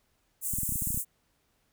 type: high-pass noise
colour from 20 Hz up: pink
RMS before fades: -32 dBFS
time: 0.41-1.05 s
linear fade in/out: 50 ms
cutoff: 7500 Hz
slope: 48 dB/octave
type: clicks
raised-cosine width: 5 ms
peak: -24 dBFS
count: 11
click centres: 0.537 / 0.586 / 0.633 / 0.692 / 0.723 / 0.757 / 0.822 / 0.873 / 0.905 / 0.945 / 0.975 s
effects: pink hiss -72 dBFS RMS until 1.72 s